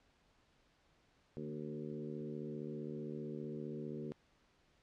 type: harmonic tone with a mistuned harmonic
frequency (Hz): 75.3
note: D2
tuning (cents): +44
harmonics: 2 / 3 / 4 / 5 / 6 / 7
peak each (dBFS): -47 / -46 / -50 / -47 / -50 / -57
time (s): 1.37-4.12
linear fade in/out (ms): 0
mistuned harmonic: 4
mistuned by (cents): -23
effects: pink hiss -72 dBFS RMS until 4.82 s + low-pass 5000 Hz 12 dB/octave